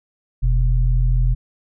sine tone pair together, 43.7 / 123.47 Hz, F1 / B2, +2 / 0 cents, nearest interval octave + tritone, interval 1798 cents, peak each -14 / -20 dBFS, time 0.42-1.35 s, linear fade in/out 20 ms, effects none

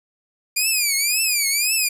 10% pulse tone with vibrato, 2400 Hz, D7, 37 cents sharp, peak -9 dBFS, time 0.56-1.89 s, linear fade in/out 10 ms, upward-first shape triangle, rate 1.9 Hz, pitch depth 190 cents each way, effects resampled to 32000 Hz + 8-bit

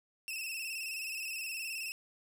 sawtooth tone with vibrato, 2637 Hz, E7, in tune, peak -34 dBFS, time 0.28-1.92 s, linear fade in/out 0 ms, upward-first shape square, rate 19 Hz, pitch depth 49 cents each way, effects none

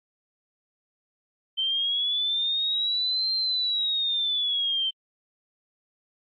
sine linear two-way sweep, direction up then down, 3100 to 4165 to 3100 Hz, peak -23 dBFS, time 1.57-4.91 s, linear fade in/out 20 ms, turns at 3.33 s, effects AAC 32 kbps

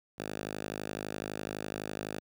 5% pulse tone with high-pass filter, 51.91 Hz, G#1, in tune, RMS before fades -39 dBFS, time 0.18-2.2 s, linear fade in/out 10 ms, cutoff 130 Hz, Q 0.61, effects none

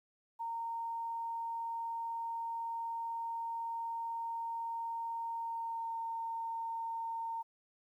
sine tone with pitch glide, 921 to 914.1 Hz, A#5 to A#5, -21 to -34 cents, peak -36 dBFS, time 0.39-7.43 s, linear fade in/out 20 ms, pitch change -13 cents, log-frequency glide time 5.4-5.95 s, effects 12-bit

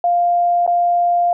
sine tone with dropouts, 699 Hz, F5, 1 cent sharp, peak -12 dBFS, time 0.04-1.33 s, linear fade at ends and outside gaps 2 ms, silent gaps 0.665-0.676 s, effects none

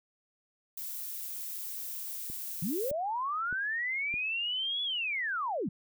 violet noise, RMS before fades -39 dBFS, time 0.77-2.91 s, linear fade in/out 5 ms
click train, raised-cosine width 3 ms, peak -32 dBFS, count 4, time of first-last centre 2.3-4.14 s, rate 1.63 Hz
sine linear two-way sweep, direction up then down, 144.2 to 3426 to 144.2 Hz, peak -30 dBFS, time 2.62-5.69 s, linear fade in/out 5 ms, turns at 4.83 s
effects none

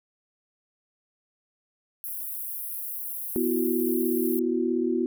pink high-pass noise, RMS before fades -34 dBFS, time 2.04-4.39 s, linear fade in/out 0 ms, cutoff 11000 Hz, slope 48 dB/octave
sine chord, B suspended fourth, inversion none, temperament equal with one note detuned, 246.9 / 333.1 / 370 Hz, B3 / E4 / F#4, 0 / +18 / 0 cents, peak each -27 dBFS, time 3.36-5.06 s, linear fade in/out 0 ms
effects none

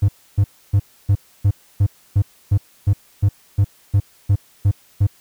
triangle tone bursts, 100 Hz, G2, 35 cents sharp, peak -8 dBFS, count 15, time 0.02-5.07 s, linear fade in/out 10 ms, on 66 ms, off 290 ms, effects tanh soft clip ceiling -4 dBFS + white hiss -53 dBFS RMS until 5.2 s

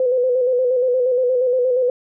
sine tone with vibrato, 503 Hz, B4, 32 cents sharp, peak -14 dBFS, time 0-1.9 s, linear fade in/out 2 ms, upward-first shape square, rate 8.5 Hz, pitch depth 43 cents each way, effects none

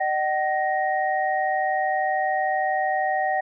sine tone cluster, 608 / 761 / 1870 Hz, D#5 / F#5 / A#6, -40 / +48 / +5 cents, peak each -28 / -22 / -28 dBFS, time 0-3.41 s, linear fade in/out 10 ms, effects none

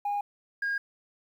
sine tone pair in turn, 817 / 1626.5 Hz, G#5 / G#6, -29 / -37 cents, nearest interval octave, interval 1192 cents, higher second, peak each -25 dBFS, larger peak neither, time 0.05-0.21 / 0.62-0.78 s, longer neither, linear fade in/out 5 ms, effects tanh soft clip ceiling -25 dBFS + 10-bit

